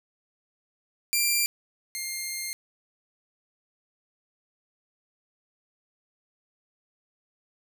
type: tone pair in turn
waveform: 10% pulse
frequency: 2375 / 2116 Hz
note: D7 / C7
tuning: +19 / +19 cents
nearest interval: major second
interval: 200 cents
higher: first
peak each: -13 / -22 dBFS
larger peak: first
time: 1.13-1.46 / 1.95-2.53 s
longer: second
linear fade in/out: 0 ms
effects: none